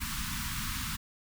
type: band-stop noise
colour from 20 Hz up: pink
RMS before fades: -35 dBFS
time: 0-0.97 s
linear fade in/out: 20 ms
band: 260 to 1000 Hz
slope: 48 dB/octave
effects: none